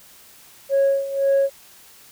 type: tone with tremolo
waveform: sine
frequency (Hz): 550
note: C#5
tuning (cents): -14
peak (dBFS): -12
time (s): 0.69-1.5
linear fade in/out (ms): 50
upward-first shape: sine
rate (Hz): 1.9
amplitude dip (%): 80
effects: tanh soft clip ceiling -12 dBFS + white hiss -48 dBFS RMS until 2.11 s